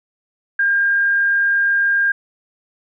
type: tone with frequency modulation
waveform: sine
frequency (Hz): 1607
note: G6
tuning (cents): +43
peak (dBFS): -13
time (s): 0.59-2.12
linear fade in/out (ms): 5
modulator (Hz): 40.2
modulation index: 0.29
effects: none